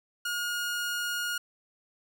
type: tone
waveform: sawtooth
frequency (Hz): 1432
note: F6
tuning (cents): +43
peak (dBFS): -26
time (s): 0.25-1.38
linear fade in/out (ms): 5
effects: none